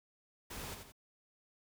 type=noise with echo; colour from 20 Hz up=pink; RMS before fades=-45 dBFS; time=0.5-0.75 s; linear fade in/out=10 ms; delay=86 ms; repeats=2; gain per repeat=-6 dB; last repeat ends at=0.922 s; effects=none